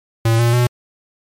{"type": "tone with pitch steps", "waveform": "square", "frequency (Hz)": [114, 118.02, 122.18], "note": ["A#2", "A#2", "B2"], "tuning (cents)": [-38, 22, -18], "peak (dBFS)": -12, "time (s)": [0.25, 0.67], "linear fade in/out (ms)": 5, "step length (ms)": 140, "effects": ["MP3 64 kbps"]}